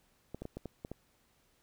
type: clicks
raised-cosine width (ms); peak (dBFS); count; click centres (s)
2; -27; 7; 0.346 / 0.42 / 0.454 / 0.57 / 0.657 / 0.849 / 0.916
effects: pink hiss -71 dBFS RMS until 1.62 s

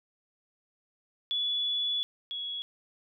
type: tone pair in turn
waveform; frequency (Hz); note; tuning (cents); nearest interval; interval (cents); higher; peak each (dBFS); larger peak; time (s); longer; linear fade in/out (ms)
sine; 3422 / 3352; A7 / G#7; -49 / +15; unison; 36; first; -27 / -33; first; 1.31-2.03 / 2.31-2.62; first; 0
effects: none

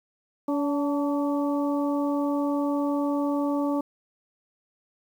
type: harmonic tone with a mistuned harmonic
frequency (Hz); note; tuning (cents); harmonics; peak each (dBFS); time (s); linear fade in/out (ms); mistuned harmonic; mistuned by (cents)
285.8; D4; -47; 1 / 2 / 3 / 4; -24 / -30 / -34 / -36; 0.48-3.81; 5; 3; +45
effects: 9-bit

